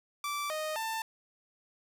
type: tone with pitch steps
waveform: sawtooth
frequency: 1165 / 620 / 891 Hz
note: D6 / D#5 / A5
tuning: -14 / -6 / +22 cents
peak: -29 dBFS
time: 0.24-1.02 s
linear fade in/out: 2 ms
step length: 260 ms
effects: none